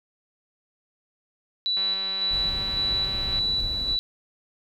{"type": "tone with tremolo", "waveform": "sine", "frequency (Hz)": 3951, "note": "B7", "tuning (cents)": 0, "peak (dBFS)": -22, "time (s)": [1.66, 3.99], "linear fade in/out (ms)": 0, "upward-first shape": "square", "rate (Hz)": 1.8, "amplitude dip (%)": 35}
{"type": "click train", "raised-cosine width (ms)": 0.3, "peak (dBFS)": -24, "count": 312, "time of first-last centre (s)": [1.77, 3.39], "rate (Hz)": 192}
{"type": "noise", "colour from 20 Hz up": "brown", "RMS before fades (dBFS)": -34, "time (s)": [2.29, 3.98], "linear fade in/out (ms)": 50}
{"effects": []}